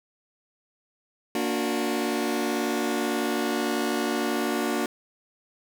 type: chord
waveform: sawtooth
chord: Bb augmented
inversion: none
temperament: just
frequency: 233.1 / 291.4 / 364.2 Hz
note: Bb3 / D4 / F#4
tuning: 0 / -13 / -27 cents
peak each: -25 dBFS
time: 1.35-4.86 s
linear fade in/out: 2 ms
effects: none